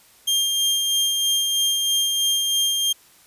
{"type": "tone with tremolo", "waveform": "sawtooth", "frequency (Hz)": 3200, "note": "G7", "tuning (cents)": 35, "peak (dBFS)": -14, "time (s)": [0.27, 2.93], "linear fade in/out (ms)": 10, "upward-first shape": "sine", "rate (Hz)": 3.1, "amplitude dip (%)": 30, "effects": ["white hiss -53 dBFS RMS until 3.26 s", "resampled to 32000 Hz"]}